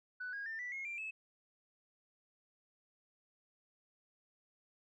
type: tone with pitch steps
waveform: sine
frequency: 1492 / 1636.5 / 1794.9 / 1968.7 / 2159 / 2368 / 2598 Hz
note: F#6 / G#6 / A6 / B6 / C#7 / D7 / E7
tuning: +14 / -26 / +34 / -6 / -46 / +14 / -26 cents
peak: -39 dBFS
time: 0.2-1.11 s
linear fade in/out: 10 ms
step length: 130 ms
effects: tanh soft clip ceiling -36 dBFS